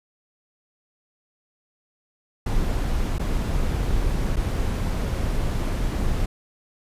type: noise with dropouts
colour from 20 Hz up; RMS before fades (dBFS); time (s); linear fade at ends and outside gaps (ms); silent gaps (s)
brown; -23; 2.46-6.26; 5; 3.184-3.194 / 4.36-4.366
effects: resampled to 32000 Hz